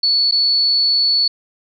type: tone with dropouts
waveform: sine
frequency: 4432 Hz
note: C#8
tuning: 1 cent flat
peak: -12 dBFS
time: 0.03-1.28 s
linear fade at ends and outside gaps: 5 ms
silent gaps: 0.312-0.321 s
effects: none